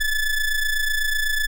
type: ring-modulated tone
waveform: square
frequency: 870 Hz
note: A5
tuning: 20 cents flat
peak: -17 dBFS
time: 0-1.47 s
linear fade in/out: 10 ms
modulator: 856 Hz
effects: none